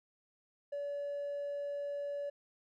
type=tone; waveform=triangle; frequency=572 Hz; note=D5; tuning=46 cents flat; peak=-33 dBFS; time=0.72-2.3 s; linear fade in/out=10 ms; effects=tanh soft clip ceiling -32 dBFS